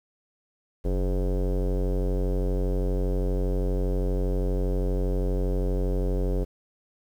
square tone with low-pass filter, 46.25 Hz, F#1, in tune, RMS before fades -25 dBFS, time 0.84-6.45 s, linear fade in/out 20 ms, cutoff 470 Hz, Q 3.4, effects 9-bit

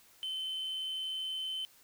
sine tone with amplitude modulation, 3066 Hz, G7, 39 cents flat, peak -31 dBFS, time 0.23-1.65 s, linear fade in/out 0 ms, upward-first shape sine, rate 80.3 Hz, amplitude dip 30%, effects tanh soft clip ceiling -33 dBFS + white hiss -62 dBFS RMS until 1.83 s

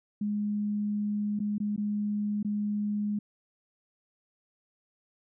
sine tone with dropouts, 207.7 Hz, G#3, in tune, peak -27 dBFS, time 0.21-3.19 s, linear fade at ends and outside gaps 5 ms, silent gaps 1.392-1.401 / 1.582-1.601 / 1.763-1.777 / 2.429-2.447 s, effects none

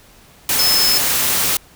sine tone in noise, 5200 Hz, E8, 24 cents flat, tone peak -14 dBFS, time 0.59-0.98 s, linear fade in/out 2 ms, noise white, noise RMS -17 dBFS, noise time 0.49-1.57 s, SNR 0 dB, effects pink hiss -47 dBFS RMS until 1.75 s

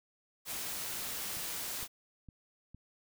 white noise, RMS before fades -39 dBFS, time 0.45-1.88 s, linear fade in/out 50 ms
click train, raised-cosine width 5 ms, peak -38 dBFS, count 4, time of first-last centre 1.37-2.746 s, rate 2.18 Hz
effects none

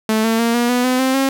sawtooth tone with pitch steps, 218.7 / 225.4 / 232.2 / 239.3 / 246.6 / 254.1 / 261.9 / 269.9 Hz, A3 / A3 / A#3 / A#3 / B3 / B3 / C4 / C#4, -10 / +42 / -7 / +46 / -2 / +49 / +2 / -46 cents, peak -10 dBFS, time 0.09-1.29 s, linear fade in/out 2 ms, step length 150 ms, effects 8-bit

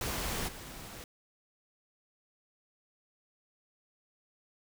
pink noise with level steps, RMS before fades -35 / -46 dBFS, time 0.01-1.04 s, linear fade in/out 2 ms, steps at 0.47 s, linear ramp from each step 20 ms, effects none

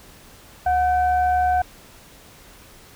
sine tone with frequency modulation, 730 Hz, F#5, 24 cents flat, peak -16 dBFS, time 0.66-1.62 s, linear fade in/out 5 ms, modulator 802 Hz, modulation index 0.44, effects pink hiss -47 dBFS RMS until 2.95 s

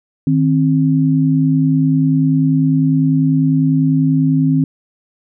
sine tone pair together, 155.56 / 265.7 Hz, D#3 / C4, 0 / +27 cents, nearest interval major sixth, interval 927 cents, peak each -13 dBFS, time 0.27-4.64 s, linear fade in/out 2 ms, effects none

